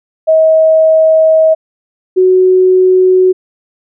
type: tone pair in turn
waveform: sine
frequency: 637 / 370.8 Hz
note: D#5 / F#4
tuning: +41 / +4 cents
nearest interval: major sixth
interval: 937 cents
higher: first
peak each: -4 dBFS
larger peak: neither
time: 0.27-1.55 / 2.16-3.33 s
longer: first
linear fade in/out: 20 ms
effects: none